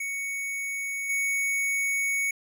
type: tone with level steps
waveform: square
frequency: 2226 Hz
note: C#7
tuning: 7 cents sharp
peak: -30 / -25 dBFS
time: 0-2.31 s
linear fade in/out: 5 ms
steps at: 1.09 s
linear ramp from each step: 10 ms
effects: none